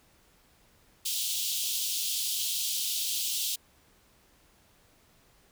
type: high-pass noise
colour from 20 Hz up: pink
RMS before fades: -31 dBFS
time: 1.05-3.56 s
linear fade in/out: 10 ms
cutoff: 3000 Hz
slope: 48 dB/octave
effects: pink hiss -63 dBFS RMS until 5.51 s